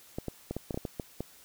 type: clicks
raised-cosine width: 2 ms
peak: -20 dBFS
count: 10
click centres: 0.185 / 0.283 / 0.51 / 0.566 / 0.708 / 0.744 / 0.775 / 0.852 / 0.998 / 1.206 s
effects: white hiss -56 dBFS RMS until 1.44 s